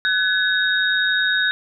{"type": "tone cluster", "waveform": "sine", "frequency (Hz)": [1507, 1696, 3743], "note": ["F#6", "G#6", "A#7"], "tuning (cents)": [31, 36, 6], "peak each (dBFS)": [-19, -22, -22], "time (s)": [0.05, 1.51], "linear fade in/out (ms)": 0, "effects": []}